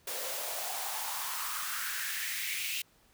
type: noise with high-pass filter sweep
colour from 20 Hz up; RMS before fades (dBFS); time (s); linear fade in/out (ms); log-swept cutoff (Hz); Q
white; -36; 0.07-2.82; 5; 470 to 2700; 4.3
effects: pink hiss -65 dBFS RMS until 3.13 s